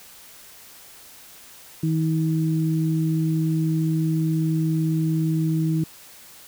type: tone pair together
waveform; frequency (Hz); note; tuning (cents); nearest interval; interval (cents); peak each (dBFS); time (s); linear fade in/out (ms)
sine; 159.6 / 319.2; D#3 / D#4; +44 / +44; octave; 1200; -20 / -25; 1.83-5.84; 5
effects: white hiss -46 dBFS RMS until 6.47 s